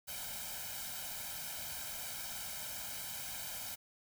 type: noise with comb filter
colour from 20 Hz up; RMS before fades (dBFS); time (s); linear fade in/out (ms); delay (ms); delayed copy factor
white; -43; 0.07-3.76; 20; 1.3; +0.85
effects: none